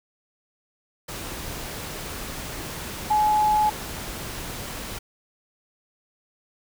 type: tone in noise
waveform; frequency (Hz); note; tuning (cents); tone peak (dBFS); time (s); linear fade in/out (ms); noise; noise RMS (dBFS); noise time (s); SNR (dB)
sine; 849; G#5; +38; -17; 3.1-3.7; 10; pink; -34; 1.08-4.99; +14
effects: none